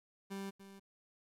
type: tone with echo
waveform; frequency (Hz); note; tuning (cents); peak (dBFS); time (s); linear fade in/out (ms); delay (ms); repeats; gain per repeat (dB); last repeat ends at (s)
30% pulse; 196; G3; 0; -38; 0.3-0.51; 20; 290; 1; -11; 0.8
effects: resampled to 32000 Hz + 11-bit